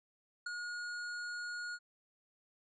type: tone with ADSR envelope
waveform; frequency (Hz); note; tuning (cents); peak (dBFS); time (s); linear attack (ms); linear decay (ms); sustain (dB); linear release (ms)
square; 1440; F#6; -47; -36; 0.46-1.79; 6; 13; -4; 51
effects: resampled to 16000 Hz